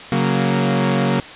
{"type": "chord", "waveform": "sawtooth", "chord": "F# major", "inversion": "second", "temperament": "equal with one note detuned", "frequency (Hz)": [138.59, 185, 232.1], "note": ["C#3", "F#3", "A#3"], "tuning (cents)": [0, 0, -7], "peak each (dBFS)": -16, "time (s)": [0.12, 1.2], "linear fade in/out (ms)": 2, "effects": ["white hiss -35 dBFS RMS until 1.35 s", "resampled to 8000 Hz"]}